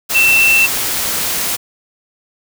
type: tone in noise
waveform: sine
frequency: 2681 Hz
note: E7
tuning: 29 cents sharp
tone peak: -8 dBFS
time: 0.14-0.67 s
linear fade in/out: 20 ms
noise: white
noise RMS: -18 dBFS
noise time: 0.09-1.57 s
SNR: +7 dB
effects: none